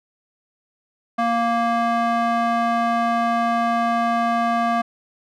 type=tone with band-pass filter; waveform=square; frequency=233.1 Hz; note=A#3; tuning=in tune; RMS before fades=-20 dBFS; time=1.18-4.82 s; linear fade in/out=10 ms; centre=940 Hz; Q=1.7; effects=none